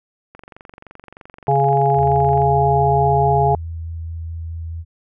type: click train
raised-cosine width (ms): 0.5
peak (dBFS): -24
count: 49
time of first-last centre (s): 0.35-2.419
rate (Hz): 23.2
type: harmonic tone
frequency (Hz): 138.8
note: C#3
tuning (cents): +3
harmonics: 1 / 3 / 5 / 6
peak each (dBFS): -18 / -19 / -18 / -17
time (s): 1.48-3.55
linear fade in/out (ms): 2
type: tone with vibrato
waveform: sine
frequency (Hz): 82.41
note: E2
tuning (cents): 0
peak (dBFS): -25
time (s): 1.95-4.85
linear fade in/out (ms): 50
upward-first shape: square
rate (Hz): 4.7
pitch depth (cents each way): 8
effects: none